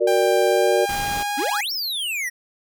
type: chord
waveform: sine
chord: Gb augmented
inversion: none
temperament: equal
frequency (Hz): 370 / 466.2 / 587.3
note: Gb4 / Bb4 / D5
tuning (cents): 0 / 0 / 0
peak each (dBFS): -20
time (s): 0-0.86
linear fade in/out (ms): 20
type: tone with pitch glide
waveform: sawtooth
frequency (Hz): 792 to 823.7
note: G5 to G#5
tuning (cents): +18 to -14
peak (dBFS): -19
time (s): 0.07-1.61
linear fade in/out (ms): 5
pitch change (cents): +68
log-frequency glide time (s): 0.49-1.41
type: noise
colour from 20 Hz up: pink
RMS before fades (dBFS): -31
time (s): 0.89-1.23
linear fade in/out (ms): 2
type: exponential two-way sweep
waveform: square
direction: up then down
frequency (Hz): 242 to 5580 to 1857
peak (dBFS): -24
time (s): 1.37-2.3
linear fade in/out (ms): 20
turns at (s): 1.72
effects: none